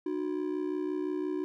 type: ring-modulated tone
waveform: triangle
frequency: 334.3 Hz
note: E4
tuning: 24 cents sharp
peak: -25 dBFS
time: 0.06-1.44 s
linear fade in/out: 0 ms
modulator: 32.9 Hz
effects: none